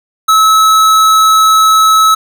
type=tone with hard clipping; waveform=sine; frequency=1296 Hz; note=E6; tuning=30 cents flat; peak=-6 dBFS; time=0.28-2.15 s; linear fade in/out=10 ms; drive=17 dB; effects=none